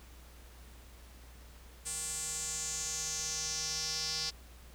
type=tone with band-pass filter sweep; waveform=square; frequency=157.8 Hz; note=D#3; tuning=25 cents sharp; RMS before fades=-37 dBFS; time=1.85-4.31 s; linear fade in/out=20 ms; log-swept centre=8400 to 5000 Hz; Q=4.6; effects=added 60 Hz sine -52 dBFS peak until 4.74 s + pink hiss -58 dBFS RMS until 4.74 s